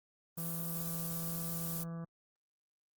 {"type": "harmonic tone", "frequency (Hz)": 166.6, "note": "E3", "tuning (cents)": 19, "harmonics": [1, 2, 3, 4, 5, 6, 7, 8, 9, 10], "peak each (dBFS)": [-39, -57, -53, -56, -64, -64, -56, -65, -65, -68], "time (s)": [0.37, 2.05], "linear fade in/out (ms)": 10}
{"type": "noise", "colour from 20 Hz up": "violet", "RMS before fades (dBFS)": -40, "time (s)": [0.37, 1.84], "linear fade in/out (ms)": 20}
{"effects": ["Opus 24 kbps"]}